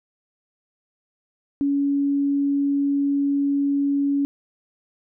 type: tone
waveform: sine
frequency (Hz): 281.5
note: C#4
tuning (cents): +27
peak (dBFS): -18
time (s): 1.61-4.25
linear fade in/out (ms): 0
effects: none